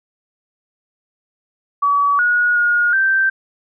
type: tone with pitch steps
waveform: sine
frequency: 1139 / 1451 / 1434 / 1562 Hz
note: C#6 / F#6 / F6 / G6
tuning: +47 / -34 / +45 / -7 cents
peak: -12 dBFS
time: 1.82-3.3 s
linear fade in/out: 10 ms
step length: 370 ms
effects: none